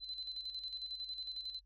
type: tone with tremolo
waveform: sine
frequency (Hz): 4044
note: B7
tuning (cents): +40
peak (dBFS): -39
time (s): 0-1.61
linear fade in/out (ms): 50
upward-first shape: square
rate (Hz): 11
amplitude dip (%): 55
effects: added 47 Hz sine -64 dBFS peak until 1.65 s